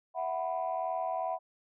sine chord, E suspended second, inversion none, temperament just, 659.3 / 741.7 / 988.9 Hz, E5 / F#5 / B5, 0 / +4 / +2 cents, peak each -34 / -33 / -37 dBFS, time 0.14-1.39 s, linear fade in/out 50 ms, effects tanh soft clip ceiling -23 dBFS

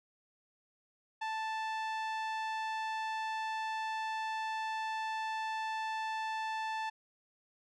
sawtooth tone with low-pass filter, 880 Hz, A5, in tune, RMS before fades -37 dBFS, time 1.21-6.9 s, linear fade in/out 10 ms, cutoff 3800 Hz, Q 0.59, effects none

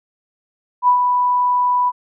sine tone with ADSR envelope, 987.8 Hz, B5, in tune, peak -8 dBFS, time 0.82-1.92 s, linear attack 59 ms, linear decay 95 ms, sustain -5 dB, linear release 40 ms, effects none

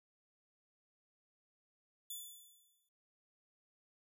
5% pulse tone with exponential decay, 3475 Hz, A7, 22 cents flat, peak -34 dBFS, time 2.1-2.89 s, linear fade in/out 5 ms, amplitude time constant 170 ms, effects none

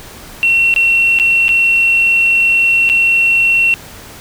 sine tone with dropouts, 2721 Hz, F7, 46 cents flat, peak -7 dBFS, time 0.43-3.74 s, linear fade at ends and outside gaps 0 ms, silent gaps 0.74-0.762 / 1.188-1.198 / 1.482-1.491 / 2.891-2.898 s, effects tanh soft clip ceiling -3 dBFS + pink hiss -34 dBFS RMS until 4.2 s

